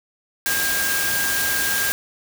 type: tone in noise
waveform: sine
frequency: 1610 Hz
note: G6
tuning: 46 cents sharp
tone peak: -23 dBFS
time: 0.46-1.92 s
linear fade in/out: 0 ms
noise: white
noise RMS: -23 dBFS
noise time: 0.46-1.92 s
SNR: -3 dB
effects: none